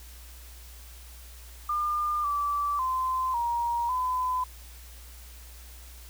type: tone with pitch steps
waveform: sine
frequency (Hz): 1204 / 1160 / 1032 / 945 / 1011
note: D6 / D6 / C6 / A#5 / B5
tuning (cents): +43 / -22 / -24 / +23 / +40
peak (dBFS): -25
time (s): 1.69-4.44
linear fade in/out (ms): 5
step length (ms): 550
effects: added 60 Hz sine -45 dBFS peak until 6.09 s + white hiss -51 dBFS RMS until 6.09 s